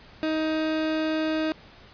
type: tone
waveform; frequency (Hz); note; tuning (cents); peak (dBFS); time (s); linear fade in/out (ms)
30% pulse; 314.1; D#4; +16; -21; 0.23-1.52; 0
effects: pink hiss -50 dBFS RMS until 1.93 s + resampled to 11025 Hz